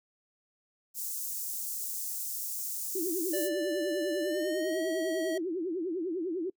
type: high-pass noise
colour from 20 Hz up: white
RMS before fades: -36 dBFS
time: 0.94-3.5 s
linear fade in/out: 50 ms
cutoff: 6300 Hz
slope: 24 dB/octave
type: tone with vibrato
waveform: sine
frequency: 348.9 Hz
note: F4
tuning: 2 cents flat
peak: -30 dBFS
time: 2.95-6.5 s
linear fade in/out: 5 ms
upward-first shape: triangle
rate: 10 Hz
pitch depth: 220 cents each way
type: tone with pitch glide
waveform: square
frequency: 587.3 to 640.5 Hz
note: D5 to E5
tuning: 0 to -50 cents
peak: -33 dBFS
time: 3.33-5.38 s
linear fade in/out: 5 ms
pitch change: +150 cents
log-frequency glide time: 4.2-4.83 s
effects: noise-tail reverb RT60 0.1 s tail -24 dB re dry